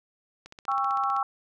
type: click train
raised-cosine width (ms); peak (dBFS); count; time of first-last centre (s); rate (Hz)
0.2; -27; 12; 0.46-1.165; 15.6
type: chord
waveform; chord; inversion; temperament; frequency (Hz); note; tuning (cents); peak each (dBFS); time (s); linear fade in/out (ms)
sine; C# diminished; second; just; 798.3 / 1108.7 / 1330.5; G5 / C#6 / E6; +31 / 0 / +16; -28; 0.68-1.23; 2
effects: none